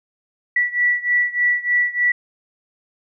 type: beating tone pair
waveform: sine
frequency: 1952 / 1955.3 Hz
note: B6 / B6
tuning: -21 / -18 cents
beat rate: 3.3 Hz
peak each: -18 / -20 dBFS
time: 0.56-2.12 s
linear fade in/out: 5 ms
effects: none